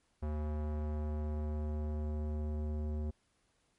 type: tone with low-pass filter sweep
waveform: square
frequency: 75.7 Hz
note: D#2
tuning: 47 cents flat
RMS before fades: -36 dBFS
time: 0.22-3.11 s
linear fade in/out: 10 ms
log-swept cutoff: 1000 to 470 Hz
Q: 0.79
effects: pink hiss -75 dBFS RMS until 3.78 s + MP3 48 kbps